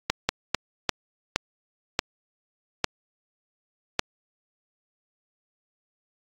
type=slowing click train; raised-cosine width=0.2 ms; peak=-3 dBFS; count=8; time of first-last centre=0.1-3.993 s; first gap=190 ms; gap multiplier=1.35; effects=AAC 64 kbps